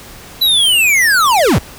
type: linear sweep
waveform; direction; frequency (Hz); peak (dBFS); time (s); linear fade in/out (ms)
square; down; 4005 to 51.8; -9; 0.41-1.59; 10
effects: pink hiss -35 dBFS RMS until 1.78 s